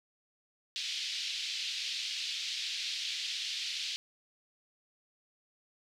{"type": "band-pass noise", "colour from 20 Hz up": "white", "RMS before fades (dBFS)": -37, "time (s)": [0.76, 3.96], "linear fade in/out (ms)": 0, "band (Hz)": [2700, 4600], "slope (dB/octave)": 24, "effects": []}